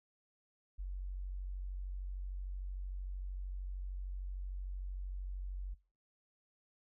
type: tone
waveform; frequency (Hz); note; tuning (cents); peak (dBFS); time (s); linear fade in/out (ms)
sine; 46.58; F#1; +12; -38; 0.78-5.75; 20
effects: noise-tail reverb RT60 0.4 s tail -24 dB re dry